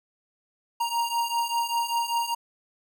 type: beating tone pair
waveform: square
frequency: 932.3 / 937.4 Hz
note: A#5 / A#5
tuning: 0 / +9 cents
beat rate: 5.1 Hz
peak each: -30 / -27 dBFS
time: 0.8-2.35 s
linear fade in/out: 10 ms
effects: none